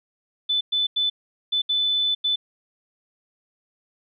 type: tone bursts at uneven times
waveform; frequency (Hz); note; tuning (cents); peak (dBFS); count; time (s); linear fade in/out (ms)
sine; 3504; A7; -8; -19; 6; 0.49-0.61 / 0.72-0.87 / 0.96-1.1 / 1.52-1.62 / 1.69-2.15 / 2.24-2.36; 10
effects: none